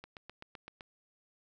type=click train; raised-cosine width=0.3 ms; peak=-30 dBFS; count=7; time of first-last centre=0.04-0.808 s; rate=7.81 Hz; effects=none